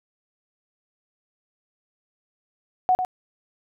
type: tone with echo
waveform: sine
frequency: 739 Hz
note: F#5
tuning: 2 cents flat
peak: -15 dBFS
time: 2.89-2.95 s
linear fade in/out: 0 ms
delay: 99 ms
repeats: 1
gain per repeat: -7 dB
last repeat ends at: 3.049 s
effects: none